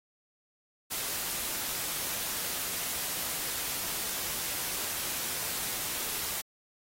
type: noise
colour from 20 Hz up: white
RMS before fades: -34 dBFS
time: 0.9-6.42 s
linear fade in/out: 20 ms
effects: AAC 48 kbps